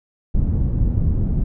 pink low-pass noise, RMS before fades -18 dBFS, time 0.34-1.44 s, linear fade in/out 10 ms, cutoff 160 Hz, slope 12 dB/octave, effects none

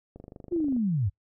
click train, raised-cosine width 2 ms, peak -30 dBFS, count 16, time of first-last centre 0.16-0.765 s, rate 24.8 Hz
sine linear sweep, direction down, 361.1 to 85 Hz, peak -23 dBFS, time 0.51-1.1 s, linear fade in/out 20 ms
effects noise-tail reverb RT60 0.1 s tail -21 dB re dry

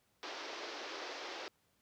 pink band-pass noise, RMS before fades -45 dBFS, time 0.23-1.48 s, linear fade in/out 0 ms, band 310 to 5700 Hz, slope 48 dB/octave, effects pink hiss -75 dBFS RMS until 1.81 s + high-pass 80 Hz 12 dB/octave

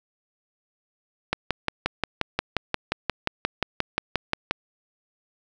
click train, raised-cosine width 0.3 ms, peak -6 dBFS, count 19, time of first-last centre 1.33-4.51 s, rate 5.66 Hz, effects none

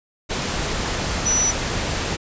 sine tone in noise, 5920 Hz, F#8, in tune, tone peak -17 dBFS, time 1.25-1.52 s, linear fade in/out 20 ms, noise pink, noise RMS -24 dBFS, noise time 0.29-2.17 s, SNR +4 dB, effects resampled to 16000 Hz

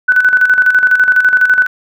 sine tone with tremolo, 1498 Hz, F#6, 21 cents sharp, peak -4 dBFS, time 0.08-1.67 s, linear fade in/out 10 ms, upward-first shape square, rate 12 Hz, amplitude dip 60%, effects none

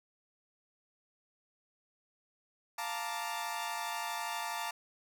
sawtooth chord, Bb major seventh, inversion second, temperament equal, 698.5 / 880 / 932.3 / 1174.7 Hz, F5 / A5 / Bb5 / D6, 0 / 0 / 0 / 0 cents, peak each -39 / -36 / -37 / -39 dBFS, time 2.78-4.71 s, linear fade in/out 5 ms, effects none

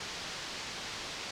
white low-pass noise, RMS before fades -41 dBFS, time 0-1.31 s, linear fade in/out 5 ms, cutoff 5600 Hz, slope 24 dB/octave, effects none

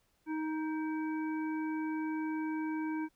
harmonic tone with a mistuned harmonic, 313.1 Hz, D#4, 11 cents sharp, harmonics 1 / 3 / 5 / 7, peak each -33 / -43 / -47 / -50 dBFS, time 0.26-3.09 s, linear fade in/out 50 ms, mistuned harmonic 7, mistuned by +72 cents, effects pink hiss -74 dBFS RMS until 3.15 s

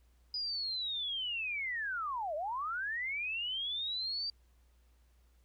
sine linear two-way sweep, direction down then up, 4978 to 579 to 4693 Hz, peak -34 dBFS, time 0.34-4.3 s, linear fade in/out 2 ms, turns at 2.35 s, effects added 60 Hz sine -63 dBFS peak until 5.44 s + pink hiss -75 dBFS RMS until 5.44 s

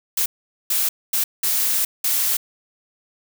blue noise bursts at uneven times, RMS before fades -20 dBFS, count 5, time 0.17-0.26 / 0.7-0.89 / 1.13-1.24 / 1.43-1.85 / 2.04-2.37 s, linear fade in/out 5 ms, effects none

